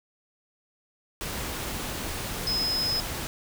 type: tone in noise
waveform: sine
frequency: 5100 Hz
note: D#8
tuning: 42 cents sharp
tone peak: -25 dBFS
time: 2.47-3 s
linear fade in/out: 0 ms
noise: pink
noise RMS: -33 dBFS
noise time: 1.21-3.27 s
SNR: +5 dB
effects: none